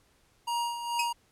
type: tone with tremolo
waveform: square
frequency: 945 Hz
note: A#5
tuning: 23 cents sharp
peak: -28 dBFS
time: 0.47-1.13 s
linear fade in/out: 10 ms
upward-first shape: sine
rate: 2.3 Hz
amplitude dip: 60%
type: tone with exponential decay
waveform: sawtooth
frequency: 2537 Hz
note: D#7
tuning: 33 cents sharp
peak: -21 dBFS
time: 0.99-1.1 s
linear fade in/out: 5 ms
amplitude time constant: 23 ms
effects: pink hiss -66 dBFS RMS until 1.31 s + low-pass 12000 Hz 12 dB/octave